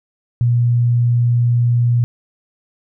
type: tone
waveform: sine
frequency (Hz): 120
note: B2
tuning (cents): -49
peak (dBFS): -11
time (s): 0.41-2.04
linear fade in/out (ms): 0
effects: none